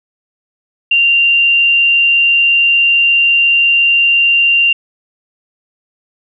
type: tone with frequency modulation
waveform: sine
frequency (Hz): 2777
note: F7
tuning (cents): -10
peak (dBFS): -7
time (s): 0.91-4.73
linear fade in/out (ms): 5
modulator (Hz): 65.4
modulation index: 0.34
effects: none